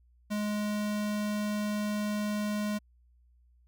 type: tone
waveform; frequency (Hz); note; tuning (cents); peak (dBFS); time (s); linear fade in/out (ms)
square; 209.1; G#3; +12; -30; 0.3-2.79; 20
effects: added 60 Hz sine -60 dBFS peak until 3.67 s